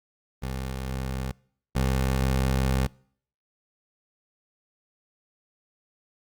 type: tone pair in turn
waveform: 20% pulse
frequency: 65.41 / 65.71 Hz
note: C2 / C2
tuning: 0 / +8 cents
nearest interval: unison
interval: 8 cents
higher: second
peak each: -24 / -17 dBFS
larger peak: second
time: 0.42-1.32 / 1.75-2.87 s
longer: second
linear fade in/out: 10 ms
effects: noise-tail reverb RT60 0.6 s tail -25 dB re dry + Opus 32 kbps